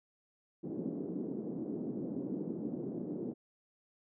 white band-pass noise, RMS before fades -39 dBFS, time 0.63-3.34 s, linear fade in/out 20 ms, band 180 to 350 Hz, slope 24 dB/octave, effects none

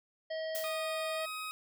harmonic tone, 638 Hz, D#5, 43 cents sharp, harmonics 1 / 3 / 5 / 7 / 8, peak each -35 / -45 / -49 / -52 / -53 dBFS, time 0.3-1.26 s, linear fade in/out 10 ms
blue noise with exponential decay, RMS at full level -37 dBFS, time 0.55-0.96 s, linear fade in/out 0 ms, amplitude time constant 89 ms
20% pulse tone with pitch glide, 1236 to 1261.2 Hz, D#6 to D#6, -12 to +23 cents, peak -33 dBFS, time 0.64-1.51 s, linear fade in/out 0 ms, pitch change +35 cents, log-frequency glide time 1.16-1.24 s
effects none

